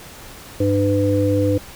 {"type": "harmonic tone", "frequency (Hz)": 100.2, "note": "G2", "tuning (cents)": 38, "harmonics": [1, 3, 5], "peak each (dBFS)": [-19, -19, -19], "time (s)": [0.6, 1.58], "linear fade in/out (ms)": 5, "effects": ["pink hiss -39 dBFS RMS until 1.75 s"]}